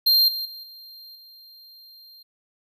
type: tone with level steps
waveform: square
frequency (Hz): 4186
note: C8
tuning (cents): 0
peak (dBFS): -15 / -27 / -37 / -42 / -46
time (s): 0.06-2.23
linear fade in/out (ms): 10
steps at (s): 0.28 / 0.45 / 0.63 / 1.15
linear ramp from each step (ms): 5
effects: none